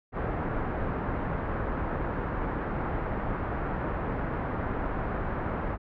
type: low-pass noise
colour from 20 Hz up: pink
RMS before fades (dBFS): -31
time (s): 0.12-5.78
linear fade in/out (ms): 50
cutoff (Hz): 1600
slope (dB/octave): 24
effects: none